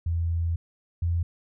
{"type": "tone pair in turn", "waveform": "sine", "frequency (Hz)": [83.9, 85.27], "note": ["E2", "F2"], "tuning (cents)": [31, -41], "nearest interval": "unison", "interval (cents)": 28, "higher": "second", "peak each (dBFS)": [-23, -22], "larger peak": "second", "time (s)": [[0.06, 0.56], [1.02, 1.23]], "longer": "first", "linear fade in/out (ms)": 5, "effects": []}